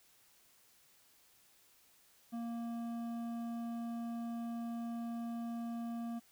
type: tone with hard clipping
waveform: triangle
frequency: 233.1 Hz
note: A#3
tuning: in tune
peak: -40 dBFS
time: 2.32-6.2 s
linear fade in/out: 20 ms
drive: 13 dB
effects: white hiss -67 dBFS RMS until 6.31 s